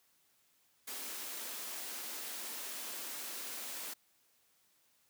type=high-pass noise; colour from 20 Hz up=white; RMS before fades=-43 dBFS; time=0.87-3.94 s; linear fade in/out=10 ms; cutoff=210 Hz; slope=48 dB/octave; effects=white hiss -72 dBFS RMS until 5.09 s + high-pass 60 Hz 12 dB/octave